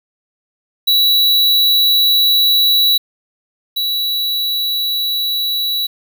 square tone pair in turn, 3925 / 3925 Hz, B7 / B7, -11 / -11 cents, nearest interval unison, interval 0 cents, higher neither, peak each -10 / -16 dBFS, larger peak first, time 0.87-2.98 / 3.76-5.87 s, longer neither, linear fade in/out 10 ms, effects 7-bit

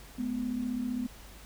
sine tone pair together, 214.7 / 250 Hz, A3 / B3, -42 / +21 cents, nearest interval minor third, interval 263 cents, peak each -36 / -31 dBFS, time 0.18-1.07 s, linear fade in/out 10 ms, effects added 50 Hz sine -51 dBFS peak until 1.45 s + pink hiss -52 dBFS RMS until 1.45 s

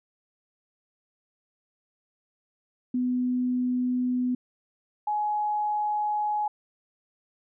sine tone pair in turn, 249.9 / 840.6 Hz, B3 / G#5, +21 / +21 cents, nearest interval octave + major sixth, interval 2100 cents, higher second, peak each -23 / -24 dBFS, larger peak first, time 2.94-4.35 / 5.07-6.48 s, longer neither, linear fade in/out 5 ms, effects none

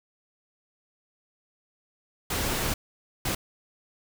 pink noise bursts at uneven times, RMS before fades -28 dBFS, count 2, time 2.3-2.74 / 3.25-3.35 s, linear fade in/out 5 ms, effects none

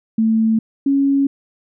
sine tone pair in turn, 222.3 / 276.8 Hz, A3 / C#4, +18 / -2 cents, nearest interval major third, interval 380 cents, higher second, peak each -12 dBFS, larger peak neither, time 0.18-0.59 / 0.86-1.27 s, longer neither, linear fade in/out 5 ms, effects none

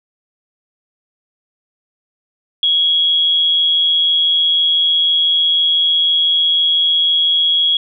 sine tone with amplitude modulation, 3322 Hz, G#7, in tune, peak -9 dBFS, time 2.63-7.77 s, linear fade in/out 2 ms, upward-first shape sine, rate 164 Hz, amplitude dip 40%, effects none

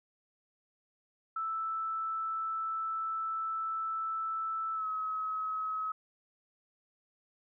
sine tone with pitch glide, 1318.5 to 1281 Hz, E6 to E6, 0 to -50 cents, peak -32 dBFS, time 1.36-5.92 s, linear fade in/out 5 ms, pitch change -50 cents, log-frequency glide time 4.74-4.87 s, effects none

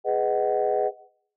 sine chord, G# minor seventh, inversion none, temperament just, 415.3 / 498.4 / 623 / 747.5 Hz, G#4 / B4 / D#5 / F#5, 0 / +16 / +2 / +17 cents, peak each -25 dBFS, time 0.04-0.92 s, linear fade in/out 50 ms, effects noise-tail reverb RT60 0.6 s tail -17 dB re dry + tanh soft clip ceiling -12 dBFS

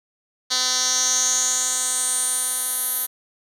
10% pulse tone with band-pass filter sweep, 254.1 Hz, B3, 49 cents sharp, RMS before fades -22 dBFS, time 0.5-3.07 s, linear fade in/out 20 ms, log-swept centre 4900 to 12000 Hz, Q 5, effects none

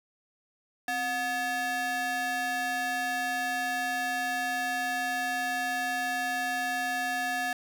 square ring-modulated tone, 493.9 Hz, B4, in tune, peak -26 dBFS, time 0.88-7.53 s, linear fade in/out 2 ms, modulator 1220 Hz, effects none

